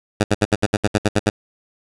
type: tone bursts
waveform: 10% pulse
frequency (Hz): 105.4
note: G#2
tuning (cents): +26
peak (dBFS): -5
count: 11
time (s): 0.2-1.3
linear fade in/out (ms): 10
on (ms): 40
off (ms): 66
effects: resampled to 22050 Hz + 7-bit